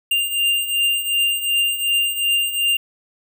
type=beating tone pair; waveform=square; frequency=2794 / 2796.7 Hz; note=F7 / F7; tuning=0 / +2 cents; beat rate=2.7 Hz; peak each=-24 / -19 dBFS; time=0.11-2.77 s; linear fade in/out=5 ms; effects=9-bit